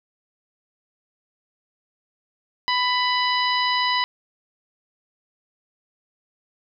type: harmonic tone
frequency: 994 Hz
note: B5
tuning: 11 cents sharp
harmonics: 1 / 2 / 3 / 4 / 5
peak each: -22 / -25 / -27 / -28 / -29 dBFS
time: 2.68-4.04 s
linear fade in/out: 0 ms
effects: none